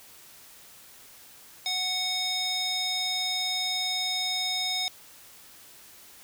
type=tone with band-pass filter; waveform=square; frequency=740 Hz; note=F#5; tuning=in tune; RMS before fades=-29 dBFS; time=1.66-4.88 s; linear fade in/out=0 ms; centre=4400 Hz; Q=3.5; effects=white hiss -51 dBFS RMS until 6.23 s